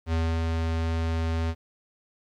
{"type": "tone with ADSR envelope", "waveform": "square", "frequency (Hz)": 81.9, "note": "E2", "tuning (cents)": -11, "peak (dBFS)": -23, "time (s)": [0.06, 1.55], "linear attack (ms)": 68, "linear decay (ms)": 260, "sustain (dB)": -2, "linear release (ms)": 56, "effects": ["low-pass 5000 Hz 12 dB/octave", "10-bit"]}